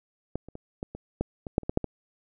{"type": "clicks", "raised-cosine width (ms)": 2, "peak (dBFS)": [-16, -30, -26, -19, -24, -13, -22, -7, -29, -14, -8, -17], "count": 12, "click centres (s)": [0.356, 0.486, 0.554, 0.829, 0.95, 1.21, 1.468, 1.581, 1.633, 1.695, 1.774, 1.843], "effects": []}